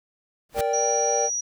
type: noise with exponential growth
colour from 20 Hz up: pink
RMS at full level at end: -25 dBFS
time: 0.49-0.61 s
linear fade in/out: 5 ms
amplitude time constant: 24 ms
type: chord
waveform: triangle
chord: G minor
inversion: first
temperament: equal with one note detuned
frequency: 466.2 / 582.6 / 784 Hz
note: Bb4 / D5 / G5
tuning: 0 / -14 / 0 cents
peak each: -24 dBFS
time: 0.54-1.3 s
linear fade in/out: 50 ms
type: tone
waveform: sine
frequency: 5790 Hz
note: F#8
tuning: 38 cents flat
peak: -24 dBFS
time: 0.73-1.41 s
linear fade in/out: 10 ms
effects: none